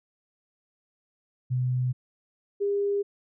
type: tone pair in turn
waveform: sine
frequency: 126.3 / 403.5 Hz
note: B2 / G#4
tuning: +39 / -50 cents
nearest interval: octave + minor sixth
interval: 2011 cents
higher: second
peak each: -23 dBFS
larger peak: neither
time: 1.5-1.93 / 2.6-3.03 s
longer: neither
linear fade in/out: 20 ms
effects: none